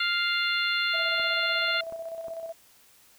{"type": "harmonic tone", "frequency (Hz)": 698.5, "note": "F5", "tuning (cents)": 0, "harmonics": [2, 3, 4, 5, 6], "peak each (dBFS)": [-28, -30, -31, -32, -33], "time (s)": [0, 1.81], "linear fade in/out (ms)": 5}
{"type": "tone with tremolo", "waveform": "sine", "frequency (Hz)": 659.3, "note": "E5", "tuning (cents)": 0, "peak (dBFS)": -32, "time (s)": [0.93, 2.53], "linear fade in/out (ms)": 20, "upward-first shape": "square", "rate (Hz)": 16, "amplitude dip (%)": 45}
{"type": "clicks", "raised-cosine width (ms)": 1, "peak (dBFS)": -31, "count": 3, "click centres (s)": [1.198, 1.924, 2.283]}
{"effects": ["white hiss -58 dBFS RMS until 3.18 s"]}